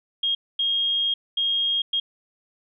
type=tone bursts at uneven times; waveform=sine; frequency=3249 Hz; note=G#7; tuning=39 cents flat; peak=-20 dBFS; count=4; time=0.23-0.35 / 0.59-1.14 / 1.37-1.82 / 1.93-2 s; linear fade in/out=5 ms; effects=none